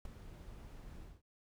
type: noise with ADSR envelope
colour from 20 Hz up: brown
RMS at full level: -40 dBFS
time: 0.05-1.22 s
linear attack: 3 ms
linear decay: 10 ms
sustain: -11 dB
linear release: 190 ms
effects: none